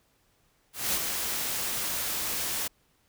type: noise with ADSR envelope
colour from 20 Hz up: white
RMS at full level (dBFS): -26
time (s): 0.73-2.68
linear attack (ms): 210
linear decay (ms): 41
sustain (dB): -5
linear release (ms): 11
effects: pink hiss -68 dBFS RMS until 3.08 s